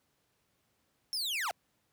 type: linear sweep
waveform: 40% pulse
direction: down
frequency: 5470 to 621 Hz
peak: -31 dBFS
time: 1.13-1.51 s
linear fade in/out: 0 ms
effects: pink hiss -75 dBFS RMS until 1.92 s + high-pass 80 Hz 12 dB/octave

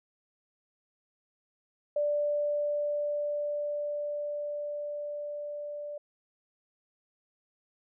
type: tone with level ramp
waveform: sine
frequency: 587.3 Hz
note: D5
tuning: in tune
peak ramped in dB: -25 to -36 dBFS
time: 1.96-5.98 s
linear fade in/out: 5 ms
effects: none

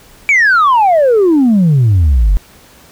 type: exponential sweep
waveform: sine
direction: down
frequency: 2349 to 43 Hz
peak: -4 dBFS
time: 0.29-2.37 s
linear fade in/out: 0 ms
effects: tanh soft clip ceiling -4 dBFS + pink hiss -42 dBFS RMS until 2.91 s

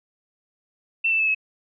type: tone with pitch steps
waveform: sine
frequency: 2687 / 2650 / 2614 / 2578 Hz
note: E7 / E7 / E7 / E7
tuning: +33 / +9 / -15 / -39 cents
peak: -18 dBFS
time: 1.04-1.348 s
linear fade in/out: 10 ms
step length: 77 ms
effects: none

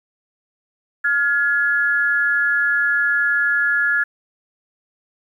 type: tone pair together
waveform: sine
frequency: 1415 / 1695.9 Hz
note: F6 / G#6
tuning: +22 / +36 cents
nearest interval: minor third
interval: 314 cents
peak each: -19 / -17 dBFS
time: 1.04-4.04 s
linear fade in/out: 10 ms
effects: 9-bit

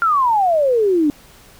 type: exponential sweep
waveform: sine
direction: down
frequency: 1409 to 284.9 Hz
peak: -12 dBFS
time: 0.02-1.1 s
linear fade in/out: 0 ms
effects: pink hiss -46 dBFS RMS until 1.59 s

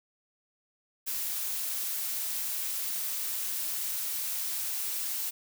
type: noise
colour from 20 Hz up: blue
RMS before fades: -33 dBFS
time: 1.06-5.31 s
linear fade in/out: 20 ms
effects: none

